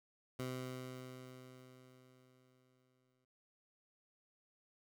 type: tone with exponential decay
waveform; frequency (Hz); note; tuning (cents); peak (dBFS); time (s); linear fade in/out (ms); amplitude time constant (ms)
15% pulse; 128.1; C3; -36; -33; 0.39-3.25; 5; 620
effects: none